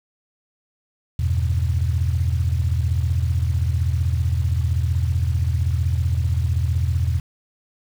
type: chord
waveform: sine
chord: E minor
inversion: none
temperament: equal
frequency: 82.41 / 98 / 123.47 Hz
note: E2 / G2 / B2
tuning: 0 / 0 / 0 cents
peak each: -19 / -24 / -23 dBFS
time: 1.19-7.2 s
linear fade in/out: 5 ms
effects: tanh soft clip ceiling -9 dBFS + 7-bit